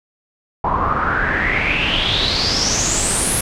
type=noise with low-pass filter sweep; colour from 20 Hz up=pink; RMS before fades=-18 dBFS; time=0.64-3.41 s; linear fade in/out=5 ms; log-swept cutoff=950 to 11000 Hz; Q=7.9; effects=none